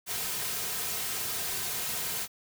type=noise with comb filter; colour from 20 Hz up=white; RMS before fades=-33 dBFS; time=0.06-2.28 s; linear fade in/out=50 ms; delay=3.5 ms; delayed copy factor=-0.55; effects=none